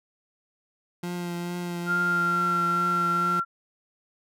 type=tone with vibrato; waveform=30% pulse; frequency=174.8 Hz; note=F3; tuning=2 cents sharp; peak=-27 dBFS; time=1.03-3.4 s; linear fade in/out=5 ms; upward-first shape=triangle; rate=2.3 Hz; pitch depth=21 cents each way
type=tone with pitch glide; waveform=sine; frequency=1396.9 to 1367.4 Hz; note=F6 to F6; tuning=0 to -37 cents; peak=-22 dBFS; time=1.86-3.45 s; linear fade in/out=50 ms; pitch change=-37 cents; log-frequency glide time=2.11-2.44 s
effects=none